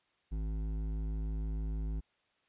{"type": "tone with hard clipping", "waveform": "sine", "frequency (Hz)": 53.2, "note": "G#1", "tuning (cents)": 42, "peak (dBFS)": -35, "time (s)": [0.31, 2.01], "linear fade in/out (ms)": 20, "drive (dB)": 11, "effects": ["white hiss -74 dBFS RMS until 2.48 s", "resampled to 8000 Hz"]}